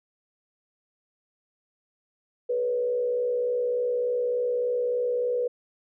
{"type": "tone with frequency modulation", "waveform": "sine", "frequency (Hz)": 490, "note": "B4", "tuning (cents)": -14, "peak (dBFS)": -23, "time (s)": [2.49, 5.48], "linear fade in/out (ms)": 10, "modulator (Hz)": 63.4, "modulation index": 0.48, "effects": []}